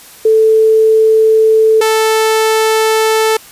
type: tone pair in turn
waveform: sine / sawtooth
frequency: 440 / 440 Hz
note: A4 / A4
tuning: 0 / 0 cents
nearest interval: unison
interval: 0 cents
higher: neither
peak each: -5 dBFS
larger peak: neither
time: 0.25-1.81 / 1.81-3.37 s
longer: neither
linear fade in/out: 5 ms
effects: white hiss -37 dBFS RMS until 3.51 s + resampled to 32000 Hz